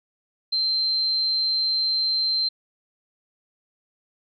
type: tone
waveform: sine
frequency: 4125 Hz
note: C8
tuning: 25 cents flat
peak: -20 dBFS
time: 0.52-2.49 s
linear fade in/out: 10 ms
effects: none